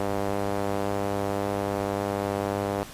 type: tone with band-pass filter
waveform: sawtooth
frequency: 100.2 Hz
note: G2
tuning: 38 cents sharp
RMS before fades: -28 dBFS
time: 0-2.83 s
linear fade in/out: 0 ms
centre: 610 Hz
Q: 1.2
effects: pink hiss -43 dBFS RMS until 2.93 s + resampled to 32000 Hz